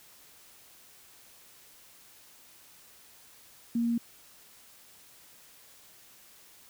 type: tone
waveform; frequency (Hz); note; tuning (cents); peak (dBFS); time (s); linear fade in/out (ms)
sine; 234.2; A#3; +8; -25; 3.75-3.98; 5
effects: white hiss -56 dBFS RMS until 6.69 s